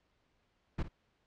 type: noise with echo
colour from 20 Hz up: brown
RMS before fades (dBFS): -31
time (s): 0.78-0.83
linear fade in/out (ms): 10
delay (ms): 55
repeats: 1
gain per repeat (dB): -13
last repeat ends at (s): 0.885
effects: pink hiss -75 dBFS RMS until 1.26 s + low-pass 4000 Hz 12 dB/octave